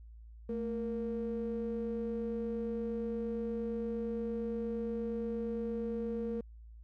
triangle ring-modulated tone, 344.7 Hz, F4, 23 cents flat, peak -27 dBFS, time 0.49-6.41 s, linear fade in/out 5 ms, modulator 123 Hz, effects tanh soft clip ceiling -29 dBFS + added 56 Hz sine -49 dBFS peak until 6.83 s

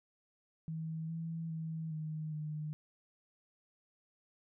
sine tone with pitch steps, 160.4 / 164.1 / 160.8 / 155.6 / 152.5 Hz, E3 / E3 / E3 / D#3 / D#3, -47 / -8 / -43 / 0 / -34 cents, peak -37 dBFS, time 0.68-2.73 s, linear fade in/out 0 ms, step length 410 ms, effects none

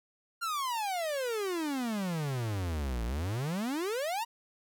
45% pulse exponential two-way sweep, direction down then up, 1414 to 55 to 970 Hz, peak -31 dBFS, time 0.41-4.25 s, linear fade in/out 20 ms, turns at 3.04 s, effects none

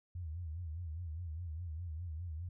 sine tone with vibrato, 82.8 Hz, E2, 8 cents sharp, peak -39 dBFS, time 0.15-2.49 s, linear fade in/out 5 ms, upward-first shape sine, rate 4.9 Hz, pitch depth 140 cents each way, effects none

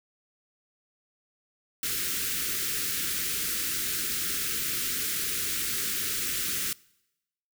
white band-stop noise, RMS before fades -30 dBFS, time 1.83-6.73 s, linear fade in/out 2 ms, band 460 to 1300 Hz, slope 48 dB/octave, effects noise-tail reverb RT60 0.9 s tail -24 dB re dry

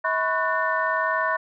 sine tone cluster, 642 / 998 / 1099 / 1484 / 1799 Hz, E5 / B5 / C#6 / F#6 / A6, -46 / +18 / -15 / +5 / +38 cents, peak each -27 dBFS, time 0.04-1.37 s, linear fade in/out 10 ms, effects tanh soft clip ceiling -9 dBFS

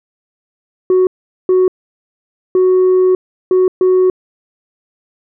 sine tone bursts at uneven times, 370 Hz, F#4, in tune, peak -5 dBFS, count 5, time 0.9-1.07 / 1.49-1.68 / 2.55-3.15 / 3.51-3.68 / 3.81-4.1 s, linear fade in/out 2 ms, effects tanh soft clip ceiling -6 dBFS

